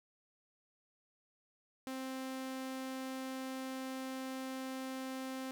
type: tone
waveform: sawtooth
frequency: 262.4 Hz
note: C4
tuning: 5 cents sharp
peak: -36 dBFS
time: 1.87-5.51 s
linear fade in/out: 0 ms
effects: none